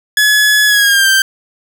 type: tone with pitch glide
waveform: sawtooth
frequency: 1700 to 1567.9 Hz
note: G#6 to G6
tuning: +40 to 0 cents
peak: -4 dBFS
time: 0.17-1.22 s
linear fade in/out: 2 ms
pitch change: -140 cents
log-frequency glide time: 0.66-1.09 s
effects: none